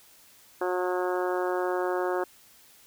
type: harmonic tone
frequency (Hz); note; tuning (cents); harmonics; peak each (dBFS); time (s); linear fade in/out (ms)
181.2; F#3; -36; 2 / 3 / 4 / 5 / 6 / 7 / 8 / 9; -28 / -32 / -34 / -36 / -38 / -39 / -40 / -41; 0.61-2.24; 5
effects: white hiss -56 dBFS RMS until 2.86 s